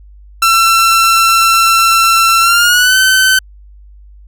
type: tone with pitch glide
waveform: sawtooth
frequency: 1346 to 1528.4 Hz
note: E6 to G6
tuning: +36 to -44 cents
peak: -3 dBFS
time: 0.42-3.39 s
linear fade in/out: 5 ms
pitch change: +220 cents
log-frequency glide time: 2.41-2.97 s
effects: added 50 Hz sine -35 dBFS peak until 4.27 s